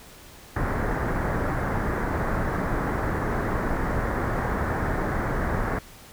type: low-pass noise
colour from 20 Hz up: pink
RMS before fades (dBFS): -26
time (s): 0.56-5.79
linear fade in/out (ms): 5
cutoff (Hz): 1900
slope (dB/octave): 48
effects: pink hiss -47 dBFS RMS until 6.12 s